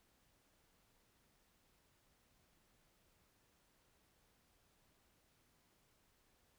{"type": "silence", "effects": ["pink hiss -75 dBFS RMS until 6.58 s"]}